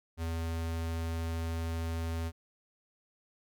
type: tone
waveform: square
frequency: 82.41 Hz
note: E2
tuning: in tune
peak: -33 dBFS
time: 0.17-2.32 s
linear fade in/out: 50 ms
effects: none